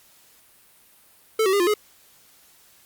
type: tone with pitch steps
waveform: square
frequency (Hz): 440.1 / 380 / 404.6 / 350.3 / 421.4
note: A4 / F#4 / G#4 / F4 / G#4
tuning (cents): 0 / +46 / -45 / +5 / +25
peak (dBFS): -18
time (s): 1.39-1.74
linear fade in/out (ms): 5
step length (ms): 70
effects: white hiss -55 dBFS RMS until 2.85 s + Opus 48 kbps